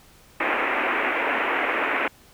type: band-pass noise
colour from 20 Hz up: white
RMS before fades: -24 dBFS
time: 0.4-2.08 s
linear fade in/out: 5 ms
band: 250 to 2500 Hz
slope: 48 dB/octave
effects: pink hiss -53 dBFS RMS until 2.33 s